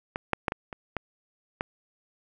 clicks, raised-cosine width 0.5 ms, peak -15 / -8 / -10 / -14 / -22 / -14 / -13 dBFS, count 7, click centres 0.159 / 0.333 / 0.482 / 0.521 / 0.728 / 0.967 / 1.609 s, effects none

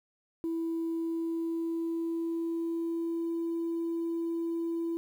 sine tone with pitch glide, 330 to 334 Hz, E4 to E4, +2 to +23 cents, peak -28 dBFS, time 0.44-4.97 s, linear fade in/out 0 ms, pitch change +21 cents, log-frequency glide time 0.9-3.28 s, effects tanh soft clip ceiling -27 dBFS + 10-bit

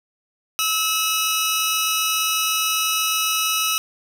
15% pulse tone pair together, 1297.6 / 2913 Hz, E6 / F#7, -28 / -28 cents, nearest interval octave + major second, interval 1400 cents, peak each -15 dBFS, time 0.59-3.78 s, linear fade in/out 0 ms, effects none

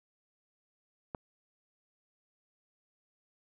click, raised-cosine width 1 ms, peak -23 dBFS, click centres 1.148 s, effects none

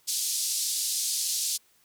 pink band-pass noise, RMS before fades -29 dBFS, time 0.07-1.58 s, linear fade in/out 20 ms, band 4400 to 12000 Hz, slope 24 dB/octave, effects white hiss -64 dBFS RMS until 1.84 s

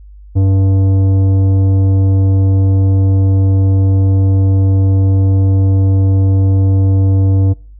sine tone with tanh clipping, 96.4 Hz, G2, 28 cents flat, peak -9 dBFS, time 0.35-7.54 s, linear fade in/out 20 ms, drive 11 dB, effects noise-tail reverb RT60 0.4 s tail -24 dB re dry + added 50 Hz sine -33 dBFS peak until 7.79 s

